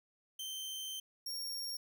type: tone pair in turn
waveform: sawtooth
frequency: 3113 / 5547 Hz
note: G7 / F8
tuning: -13 / -13 cents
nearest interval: minor seventh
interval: 1000 cents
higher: second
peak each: -37 / -36 dBFS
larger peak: second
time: 0.39-1 / 1.26-1.77 s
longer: first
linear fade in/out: 5 ms
effects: none